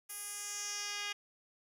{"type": "tone with band-pass filter sweep", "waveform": "10% pulse", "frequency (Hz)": 410, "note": "G#4", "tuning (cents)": -22, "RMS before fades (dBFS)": -41, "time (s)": [0.09, 1.13], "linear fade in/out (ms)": 10, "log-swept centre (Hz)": [12000, 3600], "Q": 2.1, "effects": ["11-bit"]}